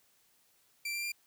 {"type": "tone with pitch steps", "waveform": "sawtooth", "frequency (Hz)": [2349, 2368, 2387], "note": ["D7", "D7", "D7"], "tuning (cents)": [0, 14, 28], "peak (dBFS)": -31, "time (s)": [0.85, 1.12], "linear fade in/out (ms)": 5, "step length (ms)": 90, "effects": ["white hiss -69 dBFS RMS until 1.26 s"]}